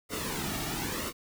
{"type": "noise with flanger", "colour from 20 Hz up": "pink", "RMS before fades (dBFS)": -34, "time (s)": [0.09, 1.13], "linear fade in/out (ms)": 50, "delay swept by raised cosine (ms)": [1.2, 1.98], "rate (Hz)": 0.98, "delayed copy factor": -0.65, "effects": []}